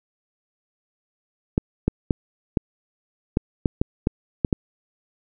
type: clicks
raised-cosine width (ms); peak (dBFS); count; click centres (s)
3; -5; 10; 1.579 / 1.88 / 2.108 / 2.572 / 3.371 / 3.658 / 3.815 / 4.071 / 4.448 / 4.528
effects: none